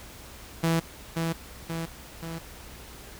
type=tone with echo; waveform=sawtooth; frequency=164.81 Hz; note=E3; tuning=in tune; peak=-18 dBFS; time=0.63-0.8 s; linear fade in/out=10 ms; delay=530 ms; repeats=3; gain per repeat=-4 dB; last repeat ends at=2.39 s; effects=added 62 Hz sine -50 dBFS peak until 3.19 s + pink hiss -46 dBFS RMS until 3.19 s